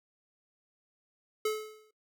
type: tone with exponential decay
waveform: square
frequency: 430.9 Hz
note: A4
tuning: 36 cents flat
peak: -26 dBFS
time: 1.45-1.91 s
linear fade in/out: 5 ms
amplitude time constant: 100 ms
effects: noise-tail reverb RT60 0.1 s tail -21 dB re dry